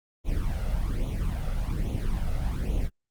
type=noise with flanger; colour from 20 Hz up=brown; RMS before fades=-27 dBFS; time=0.24-2.9 s; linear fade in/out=50 ms; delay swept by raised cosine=0.3 to 1.5 ms; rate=1.2 Hz; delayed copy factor=+0.85; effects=Opus 24 kbps